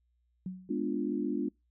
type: tone with exponential decay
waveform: sine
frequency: 185 Hz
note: F#3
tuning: in tune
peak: -32 dBFS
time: 0.46-0.85 s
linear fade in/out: 2 ms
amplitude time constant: 84 ms
type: chord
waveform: sine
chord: G# diminished seventh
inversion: none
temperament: equal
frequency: 207.7 / 246.9 / 293.7 / 349.2 Hz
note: G#3 / B3 / D4 / F4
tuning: 0 / 0 / 0 / 0 cents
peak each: -36 / -35 / -33 / -36 dBFS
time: 0.69-1.49 s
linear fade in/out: 10 ms
effects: noise-tail reverb RT60 0.2 s tail -26 dB re dry + added 60 Hz sine -70 dBFS peak until 1.7 s